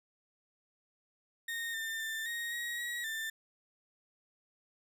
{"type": "tone with pitch steps", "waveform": "35% pulse", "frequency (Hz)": [1847, 1797, 1784, 1870, 1896, 1911, 1783], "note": ["A#6", "A6", "A6", "A#6", "A#6", "A#6", "A6"], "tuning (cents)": [-16, 36, 23, 5, 29, 43, 22], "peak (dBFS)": -34, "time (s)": [1.48, 3.3], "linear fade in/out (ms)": 5, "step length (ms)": 260, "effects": []}